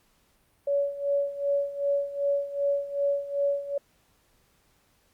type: tone with tremolo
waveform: sine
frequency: 565 Hz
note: C#5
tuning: 33 cents sharp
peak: -21 dBFS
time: 0.67-3.78 s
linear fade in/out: 5 ms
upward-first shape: sine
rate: 2.6 Hz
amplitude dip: 80%
effects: pink hiss -66 dBFS RMS until 5.13 s + Opus 48 kbps